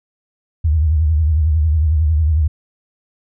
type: tone with vibrato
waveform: sine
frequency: 77.78 Hz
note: D#2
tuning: in tune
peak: -11 dBFS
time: 0.64-2.48 s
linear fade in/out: 10 ms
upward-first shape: triangle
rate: 11 Hz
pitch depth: 140 cents each way
effects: none